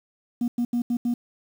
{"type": "tone bursts at uneven times", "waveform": "sine", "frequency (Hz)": 240, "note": "B3", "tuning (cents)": -49, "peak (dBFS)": -19, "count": 5, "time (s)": [[0.41, 0.48], [0.58, 0.65], [0.73, 0.82], [0.9, 0.97], [1.05, 1.14]], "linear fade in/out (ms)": 5, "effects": ["tanh soft clip ceiling -19 dBFS", "8-bit"]}